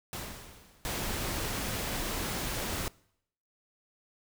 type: noise with exponential decay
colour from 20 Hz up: pink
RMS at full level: -36 dBFS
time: 0.13-1.15 s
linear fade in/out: 1 ms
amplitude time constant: 220 ms
type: noise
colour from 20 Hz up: pink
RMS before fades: -34 dBFS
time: 0.85-2.88 s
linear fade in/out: 0 ms
effects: noise-tail reverb RT60 0.7 s tail -23 dB re dry